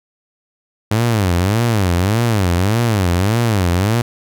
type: tone with vibrato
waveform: sawtooth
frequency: 101.5 Hz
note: G#2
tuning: 39 cents flat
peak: -9 dBFS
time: 0.91-4.02 s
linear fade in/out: 5 ms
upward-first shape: sine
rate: 1.7 Hz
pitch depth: 280 cents each way
effects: none